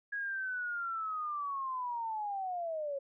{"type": "linear sweep", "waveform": "sine", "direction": "down", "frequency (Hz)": [1661.2, 543], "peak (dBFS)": -34, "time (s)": [0.12, 2.99], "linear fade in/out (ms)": 10, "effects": []}